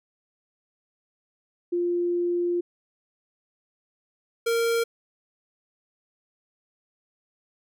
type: tone pair in turn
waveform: sine / square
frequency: 349.4 / 463 Hz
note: F4 / A#4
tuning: +1 / -12 cents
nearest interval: perfect fourth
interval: 487 cents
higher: second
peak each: -22 dBFS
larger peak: neither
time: 1.72-2.61 / 4.46-4.84 s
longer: first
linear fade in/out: 10 ms
effects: none